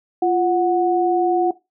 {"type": "tone pair together", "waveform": "sine", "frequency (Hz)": [347.3, 736], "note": ["F4", "F#5"], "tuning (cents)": [-10, -9], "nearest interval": "octave + minor second", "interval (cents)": 1301, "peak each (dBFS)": -17, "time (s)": [0.22, 1.51], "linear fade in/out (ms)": 5, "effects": ["noise-tail reverb RT60 0.2 s tail -17 dB re dry"]}